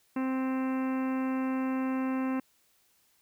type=harmonic tone with a mistuned harmonic; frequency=261.6 Hz; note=C4; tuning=in tune; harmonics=1 / 2 / 3 / 4 / 5 / 6 / 7 / 8 / 9 / 10; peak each=-28 / -40 / -43 / -41 / -47 / -48 / -50 / -51 / -53 / -50 dBFS; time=0.16-2.4 s; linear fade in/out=5 ms; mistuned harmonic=10; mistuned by=+44 cents; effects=white hiss -68 dBFS RMS until 3.21 s